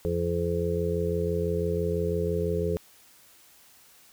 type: harmonic tone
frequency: 86 Hz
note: F2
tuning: 26 cents flat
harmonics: 1 / 2 / 4 / 5 / 6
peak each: -31 / -31 / -36 / -28 / -33 dBFS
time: 0.05-2.77 s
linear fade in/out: 0 ms
effects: white hiss -56 dBFS RMS until 4.12 s